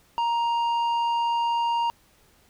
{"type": "tone with tanh clipping", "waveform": "sine", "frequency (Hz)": 936, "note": "A#5", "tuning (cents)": 7, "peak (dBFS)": -23, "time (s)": [0.18, 1.9], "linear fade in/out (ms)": 0, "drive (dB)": 8, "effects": ["pink hiss -60 dBFS RMS until 2.49 s"]}